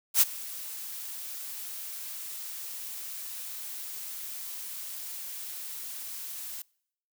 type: noise with ADSR envelope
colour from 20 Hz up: blue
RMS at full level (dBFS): -18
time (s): 0.14-6.62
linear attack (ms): 75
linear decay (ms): 26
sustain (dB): -21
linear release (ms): 4
effects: noise-tail reverb RT60 0.7 s tail -26 dB re dry